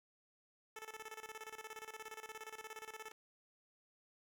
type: tone with tremolo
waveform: 10% pulse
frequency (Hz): 438.2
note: A4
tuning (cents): -7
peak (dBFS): -38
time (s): 0.76-3.12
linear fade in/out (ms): 5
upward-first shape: square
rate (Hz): 17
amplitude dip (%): 80
effects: none